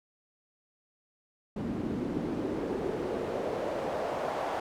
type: noise with band-pass filter sweep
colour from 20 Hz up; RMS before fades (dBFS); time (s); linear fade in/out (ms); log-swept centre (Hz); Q
pink; -33; 1.56-4.6; 5; 230 to 750; 2.1
effects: none